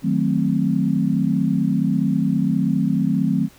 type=chord; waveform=sine; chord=D# diminished seventh; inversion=none; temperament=equal; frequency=155.56 / 185 / 220 / 261.6 Hz; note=D#3 / F#3 / A3 / C4; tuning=0 / 0 / 0 / 0 cents; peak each=-23 / -21 / -22 / -22 dBFS; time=0.02-3.49 s; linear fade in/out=50 ms; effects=pink hiss -50 dBFS RMS until 3.58 s